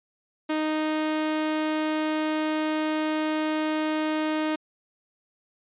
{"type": "tone", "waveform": "sawtooth", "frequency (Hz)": 310, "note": "D#4", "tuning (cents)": -6, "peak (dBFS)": -20, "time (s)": [0.49, 4.56], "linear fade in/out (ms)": 10, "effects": ["resampled to 8000 Hz"]}